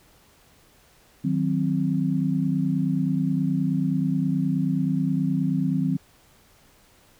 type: chord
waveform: sine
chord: C diminished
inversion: first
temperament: equal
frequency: 155.56 / 185 / 261.6 Hz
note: Eb3 / Gb3 / C4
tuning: 0 / 0 / 0 cents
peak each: -25 dBFS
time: 1.24-5.97 s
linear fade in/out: 10 ms
effects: pink hiss -57 dBFS RMS until 7.19 s